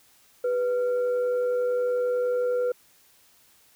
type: tone with frequency modulation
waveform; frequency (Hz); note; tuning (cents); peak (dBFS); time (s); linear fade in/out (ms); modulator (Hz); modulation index
sine; 493.9; B4; 0; -22; 0.44-2.72; 5; 889; 0.27
effects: white hiss -59 dBFS RMS until 3.75 s